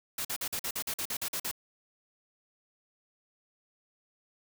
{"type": "noise bursts", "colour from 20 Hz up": "white", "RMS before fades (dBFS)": -34, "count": 12, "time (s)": [0.18, 1.514], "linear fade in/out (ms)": 5, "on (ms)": 69, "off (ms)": 46, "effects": []}